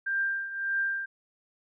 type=tone with tremolo; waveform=sine; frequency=1587 Hz; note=G6; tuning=21 cents sharp; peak=-24 dBFS; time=0.06-1.06 s; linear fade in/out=10 ms; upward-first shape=triangle; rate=1.7 Hz; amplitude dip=75%; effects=none